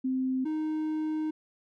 sine / triangle tone pair in turn, 260 / 310.7 Hz, C4 / D#4, -11 / -2 cents, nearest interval minor third, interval 309 cents, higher second, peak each -26 dBFS, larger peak neither, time 0.04-0.45 / 0.45-1.31 s, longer second, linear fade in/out 10 ms, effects none

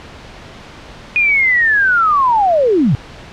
sine linear sweep, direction down, 2473 to 109.6 Hz, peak -9 dBFS, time 1.16-2.95 s, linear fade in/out 0 ms, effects pink hiss -35 dBFS RMS until 3.32 s + low-pass 4000 Hz 12 dB/octave

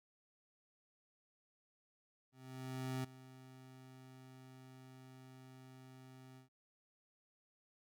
25% pulse tone with ADSR envelope, 130 Hz, C3, 11 cents flat, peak -34 dBFS, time 2.32-6.49 s, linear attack 720 ms, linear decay 8 ms, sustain -18 dB, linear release 120 ms, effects none

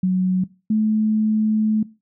sine tone pair in turn, 185 / 216.1 Hz, F#3 / A3, 0 / -31 cents, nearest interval minor third, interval 269 cents, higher second, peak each -15 dBFS, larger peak neither, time 0.03-0.44 / 0.7-1.83 s, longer second, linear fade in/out 5 ms, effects noise-tail reverb RT60 0.3 s tail -20 dB re dry

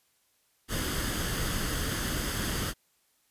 pink noise with comb filter, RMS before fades -31 dBFS, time 0.68-2.74 s, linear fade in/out 50 ms, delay 0.62 ms, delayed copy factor +0.5, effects white hiss -70 dBFS RMS until 3.3 s + resampled to 32000 Hz

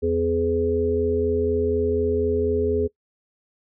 harmonic tone, 84.1 Hz, E2, 35 cents sharp, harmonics 1 / 3 / 5 / 6, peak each -27 / -28 / -20 / -31 dBFS, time 0.02-2.88 s, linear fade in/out 20 ms, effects noise-tail reverb RT60 0.1 s tail -21 dB re dry

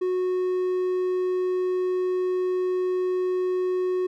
triangle tone, 366.7 Hz, F#4, 15 cents flat, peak -20 dBFS, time 0.01-4.07 s, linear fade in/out 10 ms, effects none

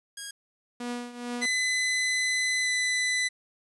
5% pulse tone, 1637 Hz, G#6, 25 cents flat, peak -24 dBFS, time 0.17-0.31 s, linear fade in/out 5 ms
sawtooth tone with tremolo, 242.3 Hz, B3, 33 cents flat, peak -26 dBFS, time 0.8-1.46 s, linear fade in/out 5 ms, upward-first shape triangle, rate 2.3 Hz, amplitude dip 80%
sawtooth tone with pitch glide, 2015 to 2001 Hz, B6 to B6, +34 to +22 cents, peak -21 dBFS, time 1.41-3.29 s, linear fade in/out 20 ms, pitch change -12 cents, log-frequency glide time 2.62-2.68 s
effects resampled to 24000 Hz + 10-bit

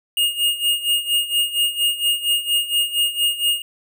square tone with tremolo, 2848 Hz, F7, 33 cents sharp, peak -15 dBFS, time 0.17-3.62 s, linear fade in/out 2 ms, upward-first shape sine, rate 4.3 Hz, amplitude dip 80%, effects none

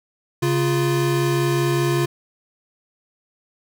square tone pair together, 137.9 / 348.6 Hz, C#3 / F4, -9 / -3 cents, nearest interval octave + major third, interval 1606 cents, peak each -21 / -21 dBFS, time 0.42-2.06 s, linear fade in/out 10 ms, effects none

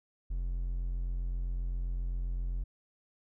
triangle tone, 43.81 Hz, F1, 6 cents sharp, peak -29 dBFS, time 0.3-2.64 s, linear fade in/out 10 ms, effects none

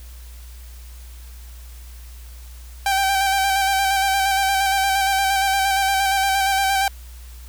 sawtooth tone with vibrato, 780 Hz, G5, 9 cents flat, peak -13 dBFS, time 2.86-6.88 s, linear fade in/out 2 ms, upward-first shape square, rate 8.6 Hz, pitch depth 23 cents each way, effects added 60 Hz sine -36 dBFS peak until 7.48 s + white hiss -48 dBFS RMS until 7.48 s

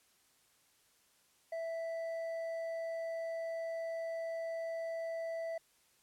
triangle tone with hard clipping, 659.3 Hz, E5, in tune, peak -38 dBFS, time 1.52-5.58 s, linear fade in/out 5 ms, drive 8 dB, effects white hiss -70 dBFS RMS until 6.02 s + low-pass 12000 Hz 12 dB/octave

